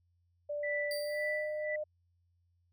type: tone with pitch glide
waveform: sine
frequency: 587.3 to 608 Hz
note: D5 to D#5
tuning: 0 to -40 cents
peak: -34 dBFS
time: 0.49-1.84 s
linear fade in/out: 10 ms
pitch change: +60 cents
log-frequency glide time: 0.97-1.33 s
type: tone with tremolo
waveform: sine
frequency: 1975.5 Hz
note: B6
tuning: in tune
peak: -33 dBFS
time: 0.63-1.76 s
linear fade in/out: 5 ms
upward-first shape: sine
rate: 1.9 Hz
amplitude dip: 85%
type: tone with exponential decay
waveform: sawtooth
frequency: 4683 Hz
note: D8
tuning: 6 cents flat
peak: -35 dBFS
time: 0.91-1.65 s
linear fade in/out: 1 ms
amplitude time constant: 160 ms
effects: added 87 Hz sine -70 dBFS peak until 2.72 s